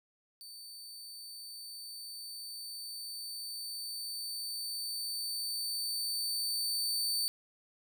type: tone with level ramp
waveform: sawtooth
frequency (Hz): 4557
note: C#8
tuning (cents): +47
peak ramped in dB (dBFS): -44 to -27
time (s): 0.41-7.28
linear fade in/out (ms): 0
effects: none